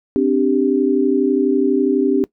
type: chord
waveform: sine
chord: C suspended second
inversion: none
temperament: equal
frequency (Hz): 261.6 / 293.7 / 392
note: C4 / D4 / G4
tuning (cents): 0 / 0 / 0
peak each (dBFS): -17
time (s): 0.16-2.24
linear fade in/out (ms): 0
effects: noise-tail reverb RT60 0.1 s tail -20 dB re dry